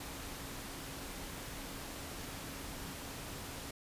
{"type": "tone in noise", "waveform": "sine", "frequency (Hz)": 274.3, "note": "C#4", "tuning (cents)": -18, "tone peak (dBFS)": -54, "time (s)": [0, 3.71], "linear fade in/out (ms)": 5, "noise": "pink", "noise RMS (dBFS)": -45, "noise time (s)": [0, 3.71], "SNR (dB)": -12, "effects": ["resampled to 32000 Hz"]}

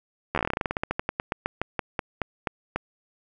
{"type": "slowing click train", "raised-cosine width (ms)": 0.5, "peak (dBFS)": -10, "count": 28, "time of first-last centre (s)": [0.35, 2.76], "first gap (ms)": 12, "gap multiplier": 1.13, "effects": []}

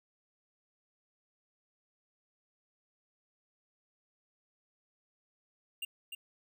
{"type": "tone with echo", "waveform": "square", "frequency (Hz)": 2794, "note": "F7", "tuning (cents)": 0, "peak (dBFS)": -36, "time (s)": [5.82, 5.85], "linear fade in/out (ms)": 5, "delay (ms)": 300, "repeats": 1, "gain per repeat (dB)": -5, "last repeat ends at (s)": 6.15, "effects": []}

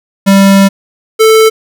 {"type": "tone pair in turn", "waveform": "square", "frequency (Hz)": [196, 440.8], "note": ["G3", "A4"], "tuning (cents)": [0, 3], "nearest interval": "octave + major second", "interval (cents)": 1403, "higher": "second", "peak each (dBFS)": -3, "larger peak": "neither", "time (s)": [[0.26, 0.69], [1.19, 1.5]], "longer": "first", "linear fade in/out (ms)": 20, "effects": []}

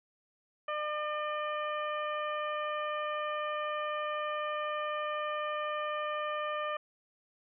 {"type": "harmonic tone", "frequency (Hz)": 602, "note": "D5", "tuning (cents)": 43, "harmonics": [1, 2, 3, 4, 5], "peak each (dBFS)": [-36, -35, -42, -46, -47], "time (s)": [0.68, 6.77], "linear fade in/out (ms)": 5, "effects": []}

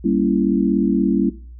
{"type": "chord", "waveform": "sine", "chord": "G diminished seventh", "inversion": "none", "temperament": "equal with one note detuned", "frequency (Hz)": [196, 233.1, 277.2, 333.3], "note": ["G3", "Bb3", "Db4", "Fb4"], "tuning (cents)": [0, 0, 0, 19], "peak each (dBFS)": -20, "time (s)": [0.04, 1.3], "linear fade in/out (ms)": 10, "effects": ["noise-tail reverb RT60 0.4 s tail -17 dB re dry", "added 60 Hz sine -35 dBFS peak until 1.59 s"]}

